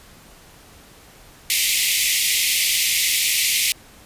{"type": "high-pass noise", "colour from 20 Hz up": "pink", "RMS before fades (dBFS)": -19, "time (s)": [1.5, 3.72], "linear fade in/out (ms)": 0, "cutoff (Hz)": 2000, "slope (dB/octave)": 96, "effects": ["pink hiss -47 dBFS RMS until 4.05 s", "resampled to 32000 Hz"]}